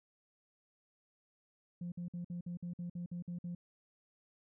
sine tone bursts, 174.61 Hz, F3, in tune, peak -37 dBFS, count 11, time 1.81-3.55 s, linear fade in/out 5 ms, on 110 ms, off 53 ms, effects tanh soft clip ceiling -36 dBFS

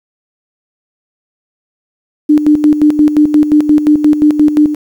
sine tone with tremolo, 300 Hz, D4, 37 cents sharp, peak -3 dBFS, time 2.29-4.75 s, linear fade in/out 10 ms, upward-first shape square, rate 5.7 Hz, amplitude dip 65%, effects 7-bit

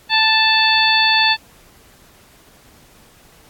harmonic tone with a mistuned harmonic, 880 Hz, A5, in tune, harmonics 1 / 2 / 3 / 4 / 5, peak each -18 / -18 / -18 / -18 / -18 dBFS, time 0.09-1.37 s, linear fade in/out 50 ms, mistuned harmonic 5, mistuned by +15 cents, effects pink hiss -49 dBFS RMS until 3.49 s + AAC 64 kbps

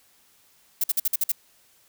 violet noise bursts, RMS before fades -22 dBFS, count 7, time 0.81-1.319 s, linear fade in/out 5 ms, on 29 ms, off 51 ms, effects white hiss -60 dBFS RMS until 1.88 s

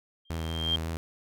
sine tone with exponential growth, 3189 Hz, G7, 29 cents sharp, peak -22 dBFS, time 0.25-0.76 s, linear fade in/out 5 ms, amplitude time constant 110 ms
sawtooth tone with vibrato, 81.4 Hz, E2, 21 cents flat, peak -27 dBFS, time 0.3-0.97 s, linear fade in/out 0 ms, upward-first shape sine, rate 5.4 Hz, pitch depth 21 cents each way
effects none

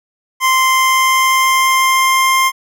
25% pulse tone with pitch glide, 1043 to 1055.1 Hz, C6 to C6, -6 to +14 cents, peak -6 dBFS, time 0.4-2.52 s, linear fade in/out 50 ms, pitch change +20 cents, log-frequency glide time 0.52-2.34 s, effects none

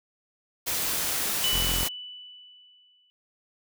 white noise, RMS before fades -28 dBFS, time 0.66-1.89 s, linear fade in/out 20 ms
sine tone with exponential decay, 2977 Hz, F#7, 10 cents sharp, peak -23 dBFS, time 1.44-3.1 s, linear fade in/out 0 ms, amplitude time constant 360 ms
sawtooth tone, 43.39 Hz, F1, 10 cents flat, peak -25 dBFS, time 1.52-1.85 s, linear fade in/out 20 ms
effects none

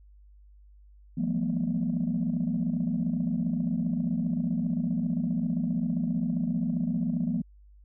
sine tone cluster, 167.7 / 182.9 / 212.9 / 240.4 Hz, E3 / F#3 / G#3 / B3, +30 / -20 / +43 / -46 cents, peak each -30 / -31 / -32 / -28 dBFS, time 1.17-7.42 s, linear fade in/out 10 ms, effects tanh soft clip ceiling -19 dBFS + added 50 Hz sine -51 dBFS peak until 7.84 s

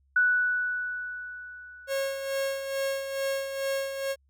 sine tone with exponential decay, 1480 Hz, F#6, in tune, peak -18 dBFS, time 0.16-2.65 s, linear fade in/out 5 ms, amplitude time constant 540 ms
45% pulse tone with tremolo, 545 Hz, C#5, 29 cents flat, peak -26 dBFS, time 1.87-4.16 s, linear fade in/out 50 ms, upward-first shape sine, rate 2.3 Hz, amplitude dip 55%
effects added 68 Hz sine -63 dBFS peak until 4.29 s

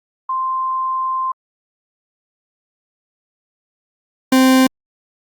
sine / 40% pulse tone pair in turn, 1045 / 260.7 Hz, C6 / C4, -2 / -6 cents, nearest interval 2 octaves, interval 2404 cents, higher first, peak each -17 / -8 dBFS, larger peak second, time 0.29-1.32 / 4.32-4.67 s, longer first, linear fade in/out 5 ms, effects Opus 48 kbps

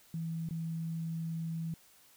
sine tone with dropouts, 163.8 Hz, E3, 11 cents flat, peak -34 dBFS, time 0.14-1.74 s, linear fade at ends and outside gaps 2 ms, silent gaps 0.489-0.508 s, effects white hiss -62 dBFS RMS until 2.16 s

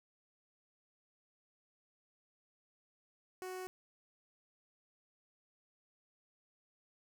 sawtooth tone with notch filter, 370 Hz, F#4, in tune, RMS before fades -44 dBFS, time 3.42-3.67 s, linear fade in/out 0 ms, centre 3600 Hz, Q 1.9, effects none

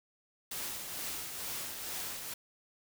white noise with tremolo, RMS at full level -38 dBFS, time 0.51-2.34 s, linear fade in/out 5 ms, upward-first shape triangle, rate 2.2 Hz, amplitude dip 45%, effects none

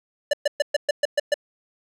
square tone bursts, 584 Hz, D5, 10 cents flat, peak -17 dBFS, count 8, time 0.31-1.342 s, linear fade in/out 5 ms, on 24 ms, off 120 ms, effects low-pass 8000 Hz 12 dB/octave

